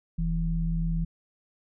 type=tone pair together; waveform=sine; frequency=41.2 / 164.81 Hz; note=E1 / E3; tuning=0 / 0 cents; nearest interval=2 octaves; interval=2400 cents; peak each=-27 / -27 dBFS; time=0.18-1.05 s; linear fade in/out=10 ms; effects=none